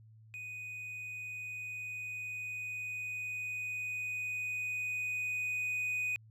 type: tone with level ramp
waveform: triangle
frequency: 2489 Hz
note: D#7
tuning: in tune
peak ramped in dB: -40 to -30 dBFS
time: 0.34-6.16 s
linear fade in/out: 0 ms
effects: added 110 Hz sine -55 dBFS peak until 6.3 s